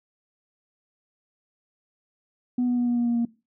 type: tone with pitch steps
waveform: sine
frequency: 247.2 / 245.1 / 243 / 240.9 / 238.8 / 236.7 / 234.7 Hz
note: B3 / B3 / B3 / B3 / A#3 / A#3 / A#3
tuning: +2 / -13 / -28 / -43 / +42 / +27 / +12 cents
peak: -19 dBFS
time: 2.58-3.252 s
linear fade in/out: 5 ms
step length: 96 ms
effects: noise-tail reverb RT60 0.3 s tail -21 dB re dry + tanh soft clip ceiling -18 dBFS